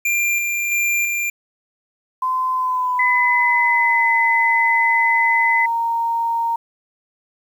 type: tone with tremolo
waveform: square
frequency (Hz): 2383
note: D7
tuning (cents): +25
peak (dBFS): -17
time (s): 0.05-1.3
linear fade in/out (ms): 5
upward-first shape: square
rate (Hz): 1.5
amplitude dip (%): 30
type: tone with pitch glide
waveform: sine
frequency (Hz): 1027 to 925.6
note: C6 to A#5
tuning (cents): -33 to -13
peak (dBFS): -17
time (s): 2.22-6.56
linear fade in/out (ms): 5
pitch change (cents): -180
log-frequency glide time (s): 2.53-4.12
type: tone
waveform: sine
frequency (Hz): 2022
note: B6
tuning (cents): +40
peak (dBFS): -15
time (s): 2.99-5.66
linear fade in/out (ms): 5
effects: 8-bit